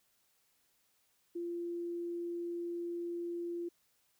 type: tone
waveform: sine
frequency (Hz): 344.4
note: F4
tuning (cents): -24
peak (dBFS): -36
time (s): 1.35-3.69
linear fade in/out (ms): 10
effects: white hiss -74 dBFS RMS until 4.19 s